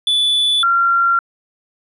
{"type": "tone pair in turn", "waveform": ["triangle", "sine"], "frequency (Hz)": [3468, 1376.3], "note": ["A7", "F6"], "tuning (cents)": [-26, -26], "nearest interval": "octave + major third", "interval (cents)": 1600, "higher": "first", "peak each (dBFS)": -11, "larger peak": "neither", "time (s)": [[0.07, 0.63], [0.63, 1.19]], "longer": "neither", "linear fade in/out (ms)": 2, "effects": ["resampled to 32000 Hz"]}